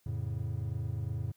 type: chord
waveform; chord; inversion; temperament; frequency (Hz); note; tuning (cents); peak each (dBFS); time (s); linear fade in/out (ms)
triangle; F augmented; none; equal; 87.31 / 110 / 138.59; F2 / A2 / C#3; 0 / 0 / 0; -36 / -33 / -37; 0.06-1.32; 5
effects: white hiss -71 dBFS RMS until 1.36 s